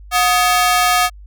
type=ring-modulated tone; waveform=sawtooth; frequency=987.8 Hz; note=B5; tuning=in tune; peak=-5 dBFS; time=0.11-1.1 s; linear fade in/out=50 ms; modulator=265 Hz; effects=added 50 Hz sine -35 dBFS peak until 1.26 s